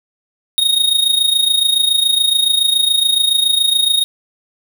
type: tone with amplitude modulation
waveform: square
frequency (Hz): 3729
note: A#7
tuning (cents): 0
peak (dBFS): -9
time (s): 0.58-4.04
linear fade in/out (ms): 0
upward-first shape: sine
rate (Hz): 27.1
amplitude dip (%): 70
effects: none